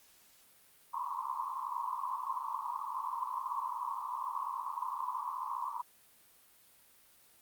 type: band-pass noise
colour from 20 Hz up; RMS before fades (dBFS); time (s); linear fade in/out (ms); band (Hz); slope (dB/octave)
white; -38; 0.93-5.82; 10; 940 to 1100; 96
effects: white hiss -63 dBFS RMS until 7.41 s + Opus 48 kbps